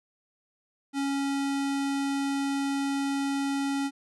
square tone, 277.2 Hz, C#4, in tune, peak -27 dBFS, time 0.93-3.91 s, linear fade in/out 50 ms, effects resampled to 24000 Hz

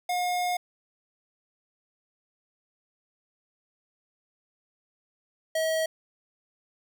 square tone pair in turn, 717 / 640.3 Hz, F5 / D#5, +45 / +49 cents, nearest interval major second, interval 196 cents, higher first, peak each -26 / -25 dBFS, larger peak second, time 0.09-0.57 / 5.55-5.86 s, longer first, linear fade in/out 5 ms, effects none

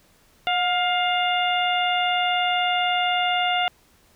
harmonic tone with a mistuned harmonic, 704 Hz, F5, 14 cents sharp, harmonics 1 / 2 / 3 / 4 / 5, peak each -22 / -28 / -28 / -26 / -31 dBFS, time 0.47-3.68 s, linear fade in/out 0 ms, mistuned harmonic 1, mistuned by +44 cents, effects pink hiss -58 dBFS RMS until 4.15 s

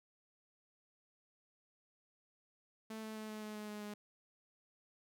sawtooth tone with pitch steps, 220 / 218.2 / 216.5 / 214.7 / 213 / 211.3 / 209.6 / 207.9 Hz, A3 / A3 / A3 / A3 / G#3 / G#3 / G#3 / G#3, 0 / -14 / -28 / -42 / +44 / +30 / +16 / +2 cents, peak -40 dBFS, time 2.9-3.94 s, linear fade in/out 5 ms, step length 130 ms, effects none

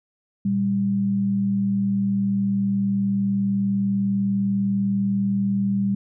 sine tone pair together, 117.55 / 197.7 Hz, A#2 / G3, +15 / +15 cents, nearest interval major sixth, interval 900 cents, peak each -30 / -19 dBFS, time 0.45-5.95 s, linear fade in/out 5 ms, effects none

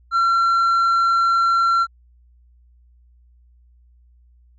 sine tone with tanh clipping, 1362 Hz, F6, 44 cents flat, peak -15 dBFS, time 0.11-1.87 s, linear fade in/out 50 ms, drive 4 dB, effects added 60 Hz sine -50 dBFS peak until 4.58 s

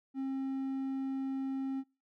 triangle tone, 267.9 Hz, C4, 41 cents sharp, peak -31 dBFS, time 0.14-1.84 s, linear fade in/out 50 ms, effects noise-tail reverb RT60 0.3 s tail -25 dB re dry

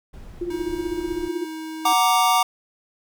brown noise, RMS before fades -39 dBFS, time 0.13-1.29 s, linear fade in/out 10 ms
sine tone with tremolo, 349.5 Hz, F4, 1 cent sharp, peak -22 dBFS, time 0.41-1.45 s, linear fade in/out 5 ms, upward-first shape sine, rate 16 Hz, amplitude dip 70%
square tone, 317.7 Hz, D#4, 36 cents sharp, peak -31 dBFS, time 0.5-1.93 s, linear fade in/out 5 ms
square chord, Gb augmented, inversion none, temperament equal, 740 / 932.3 / 1174.7 Hz, Gb5 / Bb5 / D6, 0 / 0 / 0 cents, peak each -21 dBFS, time 1.85-2.43 s, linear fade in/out 5 ms
effects none

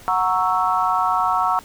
sine chord, F# dominant seventh, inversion none, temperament equal with one note detuned, 736.2 / 932.3 / 1108.7 / 1318.5 Hz, F#5 / A#5 / C#6 / E6, -9 / 0 / 0 / 0 cents, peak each -22 dBFS, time 0.08-1.59 s, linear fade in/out 0 ms, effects pink hiss -44 dBFS RMS until 1.64 s

